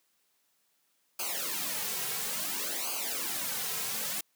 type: noise with flanger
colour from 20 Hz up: white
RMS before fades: -34 dBFS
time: 1.19-4.21 s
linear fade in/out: 5 ms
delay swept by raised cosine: 0.54 to 3.44 ms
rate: 0.58 Hz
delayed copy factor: -0.9
effects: white hiss -73 dBFS RMS until 4.35 s + high-pass 150 Hz 12 dB/octave